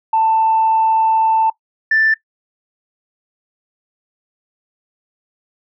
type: tone pair in turn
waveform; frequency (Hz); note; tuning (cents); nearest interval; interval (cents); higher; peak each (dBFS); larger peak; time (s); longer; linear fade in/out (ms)
sine; 888 / 1768.3; A5 / A6; +16 / +8; octave; 1192; second; -10; neither; 0.13-1.5 / 1.91-2.14; first; 5
effects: noise-tail reverb RT60 0.1 s tail -18 dB re dry + tanh soft clip ceiling -6 dBFS